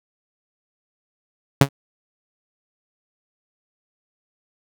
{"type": "tone with exponential decay", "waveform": "sawtooth", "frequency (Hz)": 138.59, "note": "C#3", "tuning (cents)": 0, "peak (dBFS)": -3, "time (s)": [1.61, 1.69], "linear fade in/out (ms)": 5, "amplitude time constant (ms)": 16, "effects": []}